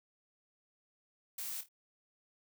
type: noise with echo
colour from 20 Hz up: blue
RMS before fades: -41 dBFS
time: 1.38-1.61 s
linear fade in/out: 5 ms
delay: 26 ms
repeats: 3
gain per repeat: -10 dB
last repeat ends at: 1.688 s
effects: none